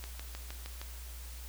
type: click train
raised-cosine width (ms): 0.2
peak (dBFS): -25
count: 6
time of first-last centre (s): 0.04-0.815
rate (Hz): 6.45
effects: added 60 Hz sine -43 dBFS peak until 1.48 s + white hiss -51 dBFS RMS until 1.48 s